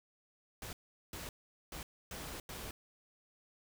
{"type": "noise bursts at uneven times", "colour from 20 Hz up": "pink", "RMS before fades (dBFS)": -45, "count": 5, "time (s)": [[0.62, 0.73], [1.13, 1.29], [1.72, 1.83], [2.11, 2.4], [2.49, 2.71]], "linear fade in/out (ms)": 2, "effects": []}